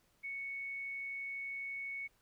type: tone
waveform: sine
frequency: 2217 Hz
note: C#7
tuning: in tune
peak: -39 dBFS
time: 0.23-2.08 s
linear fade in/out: 20 ms
effects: pink hiss -73 dBFS RMS until 2.21 s